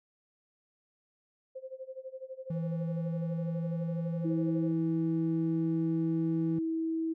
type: tone with tremolo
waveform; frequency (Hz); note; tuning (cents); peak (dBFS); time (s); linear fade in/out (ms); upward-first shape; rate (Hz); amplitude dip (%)
sine; 523.3; C5; 0; -37; 1.55-4.72; 10; sine; 12; 90
type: tone with pitch glide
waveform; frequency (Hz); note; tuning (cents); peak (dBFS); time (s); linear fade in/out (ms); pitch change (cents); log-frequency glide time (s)
triangle; 163.6 to 165.12; E3 to E3; -13 to +3; -29; 2.5-6.59; 5; +16; 2.73-4.33
type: tone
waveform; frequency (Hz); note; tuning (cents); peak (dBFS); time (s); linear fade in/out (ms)
sine; 324.4; E4; -28; -29; 4.24-7.14; 20
effects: none